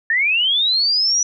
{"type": "linear sweep", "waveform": "sine", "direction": "up", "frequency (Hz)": [1760, 5920], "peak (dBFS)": -14, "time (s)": [0.1, 1.23], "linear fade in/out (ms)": 2, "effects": []}